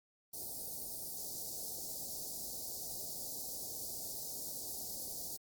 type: band-stop noise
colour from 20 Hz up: white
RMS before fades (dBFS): -43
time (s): 0.33-5.37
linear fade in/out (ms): 10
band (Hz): 780 to 4400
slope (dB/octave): 48
effects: Opus 32 kbps